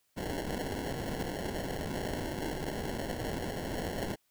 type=noise with sample-and-hold; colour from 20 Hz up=blue; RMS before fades=-36 dBFS; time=0.16-4.16 s; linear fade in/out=20 ms; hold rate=1225 Hz; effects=white hiss -74 dBFS RMS until 4.3 s